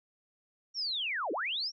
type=linear two-way sweep; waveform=sine; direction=down then up; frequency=5710 to 277.2 to 5710 Hz; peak=-31 dBFS; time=0.74-1.72 s; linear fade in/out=50 ms; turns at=1.32 s; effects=none